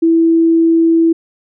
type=tone; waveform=sine; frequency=329.6 Hz; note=E4; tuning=in tune; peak=-7 dBFS; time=0.02-1.13 s; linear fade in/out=10 ms; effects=none